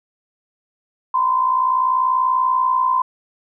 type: tone pair together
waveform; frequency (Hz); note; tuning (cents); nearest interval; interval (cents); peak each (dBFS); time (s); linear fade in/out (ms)
sine; 970.7 / 1031; B5 / C6; -30 / -26; minor second; 104; -22 / -15; 1.14-3.02; 5
effects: none